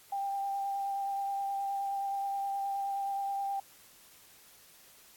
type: tone with vibrato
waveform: sine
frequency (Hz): 792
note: G5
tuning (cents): +18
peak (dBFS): -31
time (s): 0.12-3.6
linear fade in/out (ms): 5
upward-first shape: triangle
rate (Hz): 9.5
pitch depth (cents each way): 15
effects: white hiss -58 dBFS RMS until 5.16 s + AAC 64 kbps